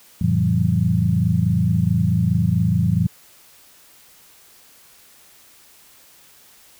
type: tone cluster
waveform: sine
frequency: 90.7 / 113.5 / 140.6 / 170 / 194.6 Hz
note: F#2 / A#2 / C#3 / F3 / G3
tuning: -34 / -46 / +25 / -46 / -12 cents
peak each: -23 / -20 / -26 / -19 / -25 dBFS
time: 0.21-3.07 s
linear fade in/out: 5 ms
effects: white hiss -50 dBFS RMS until 6.79 s